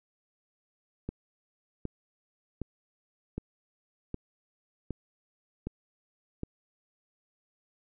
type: click train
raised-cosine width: 3 ms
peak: -21 dBFS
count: 8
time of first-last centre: 1.09-6.434 s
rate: 1.31 Hz
effects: none